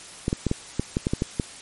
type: clicks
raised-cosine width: 3 ms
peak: -9 dBFS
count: 10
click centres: 0.281 / 0.329 / 0.467 / 0.514 / 0.796 / 0.969 / 1.069 / 1.135 / 1.221 / 1.398 s
effects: white hiss -42 dBFS RMS until 1.61 s + MP3 48 kbps